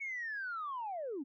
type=linear sweep; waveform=sine; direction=down; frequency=2239 to 246.9 Hz; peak=-36 dBFS; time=0-1.24 s; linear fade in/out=20 ms; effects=tanh soft clip ceiling -33 dBFS